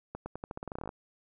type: accelerating click train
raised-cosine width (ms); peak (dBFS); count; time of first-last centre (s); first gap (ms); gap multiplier
1; -24; 16; 0.15-0.891; 110; 0.87
effects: none